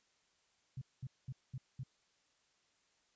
sine tone bursts, 130.1 Hz, C3, 9 cents flat, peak -40 dBFS, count 5, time 0.77-1.835 s, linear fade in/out 5 ms, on 45 ms, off 210 ms, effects white hiss -75 dBFS RMS until 3.15 s + resampled to 16000 Hz

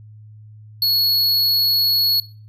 square tone, 4356 Hz, C#8, 31 cents flat, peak -15 dBFS, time 0.82-2.2 s, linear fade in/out 2 ms, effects noise-tail reverb RT60 0.4 s tail -20 dB re dry + added 107 Hz sine -39 dBFS peak until 2.48 s

